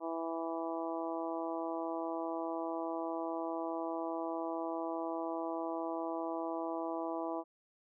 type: harmonic tone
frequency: 164.81 Hz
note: E3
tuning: in tune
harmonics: 2 / 3 / 4 / 5 / 6 / 7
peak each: -39 / -44 / -40 / -44 / -44 / -48 dBFS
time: 0-7.44 s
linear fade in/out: 50 ms
effects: none